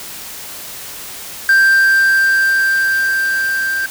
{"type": "tone with level ramp", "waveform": "triangle", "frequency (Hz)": 1576, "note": "G6", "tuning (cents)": 9, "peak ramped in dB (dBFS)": [-5, -14], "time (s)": [1.49, 3.86], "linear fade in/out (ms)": 2, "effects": ["white hiss -30 dBFS RMS until 3.9 s"]}